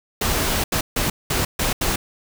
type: noise bursts at uneven times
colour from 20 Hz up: pink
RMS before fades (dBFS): -21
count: 6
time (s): 0.21-0.64 / 0.72-0.81 / 0.96-1.1 / 1.3-1.45 / 1.59-1.73 / 1.81-1.96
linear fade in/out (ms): 5
effects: none